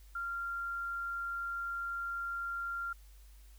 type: tone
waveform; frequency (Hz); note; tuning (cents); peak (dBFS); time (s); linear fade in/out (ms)
sine; 1386; F6; -14; -35; 0.15-2.93; 5
effects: added 50 Hz sine -53 dBFS peak until 3.58 s + white hiss -66 dBFS RMS until 3.58 s